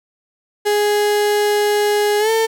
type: tone with pitch glide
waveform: 35% pulse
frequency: 415.3 to 447.7 Hz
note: G#4 to A4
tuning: 0 to +30 cents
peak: -12 dBFS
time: 0.65-2.47 s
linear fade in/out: 20 ms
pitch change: +130 cents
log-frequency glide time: 2.19-2.3 s
effects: none